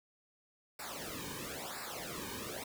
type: noise with flanger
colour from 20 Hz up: pink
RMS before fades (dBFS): -43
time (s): 0.79-2.64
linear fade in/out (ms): 5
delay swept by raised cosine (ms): 0.31 to 1.51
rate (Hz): 0.99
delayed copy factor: -0.95
effects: none